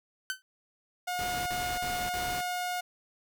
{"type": "tone with exponential decay", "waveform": "sawtooth", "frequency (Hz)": 1528, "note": "G6", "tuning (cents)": -45, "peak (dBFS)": -24, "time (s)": [0.3, 0.42], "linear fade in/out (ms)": 0, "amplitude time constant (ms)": 24}
{"type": "tone", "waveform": "sawtooth", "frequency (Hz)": 719, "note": "F#5", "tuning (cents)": -50, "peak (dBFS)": -27, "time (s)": [1.07, 2.81], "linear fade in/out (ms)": 10}
{"type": "noise bursts", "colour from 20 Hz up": "pink", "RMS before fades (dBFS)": -39, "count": 4, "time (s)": [1.19, 2.408], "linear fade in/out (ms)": 0, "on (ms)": 270, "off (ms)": 46}
{"effects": []}